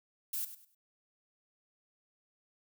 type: noise with echo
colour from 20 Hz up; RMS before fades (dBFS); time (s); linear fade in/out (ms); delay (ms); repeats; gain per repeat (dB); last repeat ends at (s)
violet; -36; 0.33-0.45; 5; 100; 3; -12; 0.75
effects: none